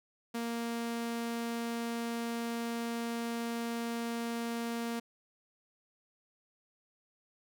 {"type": "tone", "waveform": "sawtooth", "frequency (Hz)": 233.1, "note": "A#3", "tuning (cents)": 0, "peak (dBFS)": -30, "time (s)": [0.34, 5], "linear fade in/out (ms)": 10, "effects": []}